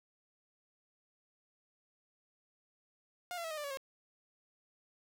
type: tone with pitch steps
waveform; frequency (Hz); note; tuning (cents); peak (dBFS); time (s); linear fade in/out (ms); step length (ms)
sawtooth; 712 / 679.8 / 649.1 / 619.8 / 591.8 / 565.1 / 539.6; F5 / F5 / E5 / D#5 / D5 / C#5 / C#5; +33 / -47 / -27 / -7 / +13 / +33 / -47; -35; 3.31-3.772; 0; 66
effects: none